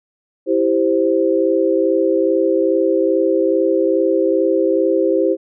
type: chord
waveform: sine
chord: C major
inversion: first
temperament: equal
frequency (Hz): 329.6 / 392 / 523.3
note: E4 / G4 / C5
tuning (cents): 0 / 0 / 0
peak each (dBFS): -17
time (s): 0.46-5.37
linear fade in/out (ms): 50
effects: none